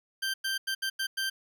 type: tone bursts at uneven times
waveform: 20% pulse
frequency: 1568 Hz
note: G6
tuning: in tune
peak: -24 dBFS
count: 6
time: 0.22-0.34 / 0.44-0.58 / 0.67-0.75 / 0.82-0.9 / 0.99-1.07 / 1.17-1.3 s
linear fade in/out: 10 ms
effects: none